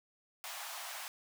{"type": "high-pass noise", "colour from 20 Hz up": "pink", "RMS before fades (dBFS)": -44, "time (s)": [0.44, 1.08], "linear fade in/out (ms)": 0, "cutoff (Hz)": 670, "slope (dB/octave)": 48, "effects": []}